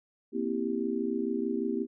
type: chord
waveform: sine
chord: C dominant seventh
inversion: third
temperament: just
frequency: 235.5 / 261.6 / 327 / 392.4 Hz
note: Bb3 / C4 / E4 / G4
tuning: +18 / 0 / -14 / +2 cents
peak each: -33 / -34 / -34 / -33 dBFS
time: 0.32-1.87 s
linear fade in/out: 50 ms
effects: none